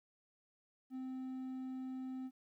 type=tone; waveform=triangle; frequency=259.5 Hz; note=C4; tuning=14 cents flat; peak=-39 dBFS; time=0.9-2.31 s; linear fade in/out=50 ms; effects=13-bit